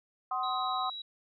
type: chord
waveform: sine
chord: C diminished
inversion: second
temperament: just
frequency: 753.5 / 1046.5 / 1255.8 Hz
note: Gb5 / C6 / Eb6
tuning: +31 / 0 / +16 cents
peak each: -34 dBFS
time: 0.31-0.9 s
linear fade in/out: 5 ms
type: tone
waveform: sine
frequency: 3882 Hz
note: B7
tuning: 31 cents flat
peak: -38 dBFS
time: 0.43-1.02 s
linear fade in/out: 5 ms
effects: none